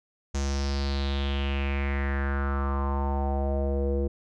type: tone with low-pass filter sweep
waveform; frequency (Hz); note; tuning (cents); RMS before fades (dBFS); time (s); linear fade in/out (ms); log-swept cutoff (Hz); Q
square; 69.3; C#2; 0; -27; 0.34-4.08; 10; 6600 to 430; 4.7
effects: none